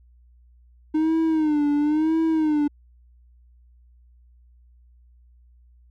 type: tone with vibrato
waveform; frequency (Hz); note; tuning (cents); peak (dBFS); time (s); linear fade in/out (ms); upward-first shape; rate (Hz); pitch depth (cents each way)
triangle; 307; D#4; -23; -16; 0.94-2.68; 10; sine; 0.98; 95
effects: added 60 Hz sine -51 dBFS peak until 5.9 s